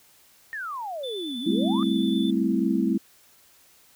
sine exponential two-way sweep, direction down then up, 1864.7 to 230 to 1266 Hz, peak -30 dBFS, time 0.53-1.83 s, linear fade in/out 0 ms, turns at 1.39 s
triangle tone with vibrato, 3502 Hz, A7, 9 cents flat, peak -33 dBFS, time 1.03-2.31 s, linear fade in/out 10 ms, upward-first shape square, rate 9.1 Hz, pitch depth 12 cents each way
sine chord, A minor seventh, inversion third, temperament equal, 196 / 220 / 261.6 / 329.6 Hz, G3 / A3 / C4 / E4, 0 / 0 / 0 / 0 cents, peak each -26 dBFS, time 1.46-2.98 s, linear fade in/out 10 ms
effects white hiss -57 dBFS RMS until 3.95 s

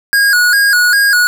square tone with vibrato, 1542 Hz, G6, 29 cents flat, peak -8 dBFS, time 0.13-1.27 s, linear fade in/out 0 ms, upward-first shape square, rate 2.5 Hz, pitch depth 97 cents each way, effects none

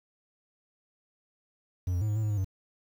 triangle tone with pitch steps, 90.4 / 88.1 / 107.7 / 105 / 109.9 / 106.5 / 103.8 / 95.2 Hz, F#2 / F2 / A2 / G#2 / A2 / G#2 / G#2 / F#2, -40 / +16 / -37 / +19 / -2 / +44 / 0 / +50 cents, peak -24 dBFS, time 1.87-2.446 s, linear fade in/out 5 ms, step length 72 ms, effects 9-bit

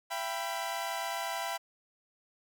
sawtooth chord, E minor, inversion none, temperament equal with one note detuned, 674.3 / 784 / 987.8 Hz, E5 / G5 / B5, +39 / 0 / 0 cents, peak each -34 dBFS, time 0.1-1.58 s, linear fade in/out 20 ms, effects none

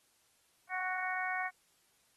harmonic tone, 369.9 Hz, F#4, in tune, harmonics 2 / 3 / 4 / 5 / 6, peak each -38 / -42 / -39 / -39 / -40 dBFS, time 0.69-1.51 s, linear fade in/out 50 ms, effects white hiss -71 dBFS RMS until 2.16 s + AAC 32 kbps

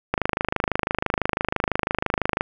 click train, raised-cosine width 0.5 ms, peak -5 dBFS, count 60, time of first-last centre 0.14-2.409 s, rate 26 Hz, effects none

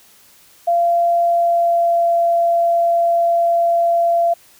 sine tone with pitch glide, 687 to 682.3 Hz, F5 to F5, -29 to -41 cents, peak -12 dBFS, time 0.67-4.34 s, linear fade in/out 10 ms, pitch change -12 cents, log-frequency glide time 1.2-2.12 s, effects white hiss -49 dBFS RMS until 4.59 s

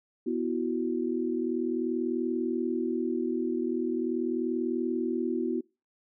sine chord, B suspended fourth, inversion none, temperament equal, 246.9 / 329.6 / 370 Hz, B3 / E4 / F#4, 0 / 0 / 0 cents, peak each -31 dBFS, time 0.26-5.61 s, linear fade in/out 10 ms, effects noise-tail reverb RT60 0.3 s tail -26 dB re dry

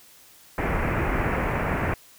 pink low-pass noise, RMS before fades -25 dBFS, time 0.58-1.94 s, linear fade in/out 2 ms, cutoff 2400 Hz, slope 48 dB/octave, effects white hiss -52 dBFS RMS until 2.18 s

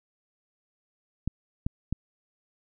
clicks, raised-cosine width 5 ms, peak -15 dBFS, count 3, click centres 1.276 / 1.665 / 1.926 s, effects none

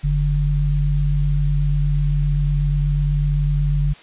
sine tone pair together, 45.83 / 145.5 Hz, F#1 / D3, -16 / -16 cents, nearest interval octave + minor sixth, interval 2000 cents, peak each -18 dBFS, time 0.03-3.94 s, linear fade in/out 20 ms, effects white hiss -44 dBFS RMS until 4.02 s + resampled to 8000 Hz

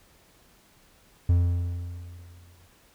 triangle tone with exponential decay, 87.31 Hz, F2, in tune, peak -14 dBFS, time 1.29-2.67 s, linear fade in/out 5 ms, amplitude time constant 300 ms, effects pink hiss -59 dBFS RMS until 2.94 s

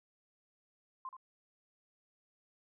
sine tone with echo, 1046.5 Hz, C6, in tune, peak -40 dBFS, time 1.05-1.09 s, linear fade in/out 2 ms, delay 77 ms, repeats 1, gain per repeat -8 dB, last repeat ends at 1.167 s, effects none

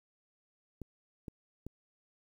clicks, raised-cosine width 3 ms, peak -29 dBFS, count 3, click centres 0.817 / 1.282 / 1.666 s, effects 10-bit

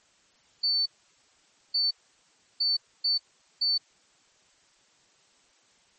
sine tone bursts at uneven times, 4501 Hz, C#8, 26 cents sharp, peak -22 dBFS, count 5, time 0.63-0.86 / 1.74-1.91 / 2.6-2.77 / 3.04-3.18 / 3.61-3.78 s, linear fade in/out 10 ms, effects white hiss -63 dBFS RMS until 5.98 s + MP3 32 kbps

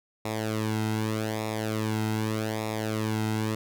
sawtooth tone with flanger, 109.1 Hz, A2, 14 cents flat, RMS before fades -29 dBFS, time 0.25-3.55 s, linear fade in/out 5 ms, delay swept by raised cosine 0.65 to 1.75 ms, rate 0.83 Hz, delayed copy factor -0.75, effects none

